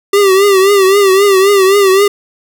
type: tone with vibrato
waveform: square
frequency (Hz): 392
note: G4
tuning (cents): 0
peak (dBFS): -6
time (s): 0.13-2.08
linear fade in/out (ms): 5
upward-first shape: triangle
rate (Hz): 3.8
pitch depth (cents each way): 92
effects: 8-bit